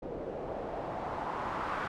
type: noise with low-pass filter sweep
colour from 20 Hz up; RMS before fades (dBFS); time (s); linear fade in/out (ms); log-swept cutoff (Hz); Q
white; -37; 0.02-1.88; 10; 460 to 1300; 2.2
effects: none